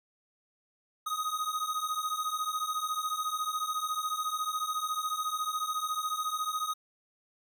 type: beating tone pair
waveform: square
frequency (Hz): 1244.5 / 1258.5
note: D#6 / D#6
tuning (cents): 0 / +19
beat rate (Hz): 14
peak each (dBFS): -35 / -34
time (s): 1.06-6.74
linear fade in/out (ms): 10
effects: none